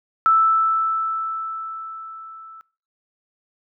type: tone with level ramp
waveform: sine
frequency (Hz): 1319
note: E6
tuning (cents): +1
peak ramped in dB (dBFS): -11 to -39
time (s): 0.26-2.61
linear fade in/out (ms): 0
effects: noise-tail reverb RT60 0.4 s tail -23 dB re dry